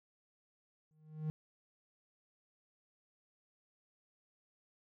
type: tone with exponential growth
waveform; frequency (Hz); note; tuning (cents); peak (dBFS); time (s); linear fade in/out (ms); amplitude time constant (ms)
triangle; 155; D#3; -6; -30; 0.91-1.3; 0; 83
effects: none